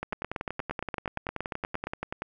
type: two click trains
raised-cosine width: 0.5 ms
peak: -17 / -16 dBFS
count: 24 / 16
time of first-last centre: 0.03-2.22 / 0.13-1.87 s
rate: 10.5 / 8.62 Hz
effects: none